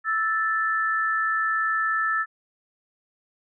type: tone pair together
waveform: sine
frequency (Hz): 1318.5 / 1758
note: E6 / A6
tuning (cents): 0 / -2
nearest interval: perfect fourth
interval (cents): 498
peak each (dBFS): -24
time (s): 0.04-2.26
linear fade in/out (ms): 50
effects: none